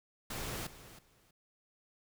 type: noise with echo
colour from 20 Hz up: pink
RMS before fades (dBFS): -40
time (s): 0.3-0.67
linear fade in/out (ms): 5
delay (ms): 320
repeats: 2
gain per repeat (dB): -14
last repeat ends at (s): 1.31
effects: none